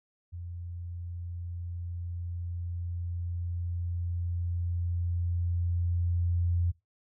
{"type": "tone with level ramp", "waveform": "sine", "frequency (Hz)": 86.8, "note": "F2", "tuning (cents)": -10, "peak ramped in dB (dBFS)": [-37, -24], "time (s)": [0.32, 6.72], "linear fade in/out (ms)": 20, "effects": ["noise-tail reverb RT60 0.2 s tail -20 dB re dry"]}